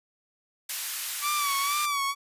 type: high-pass noise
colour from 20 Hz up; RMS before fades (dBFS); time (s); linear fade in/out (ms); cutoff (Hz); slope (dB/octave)
white; -32; 0.69-1.86; 5; 1400; 12
type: tone with vibrato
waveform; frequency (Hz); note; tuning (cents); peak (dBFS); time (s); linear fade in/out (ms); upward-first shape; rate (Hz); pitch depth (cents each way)
sawtooth; 1146; D6; -43; -22; 1.21-2.15; 50; sine; 2.1; 66
effects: resampled to 32000 Hz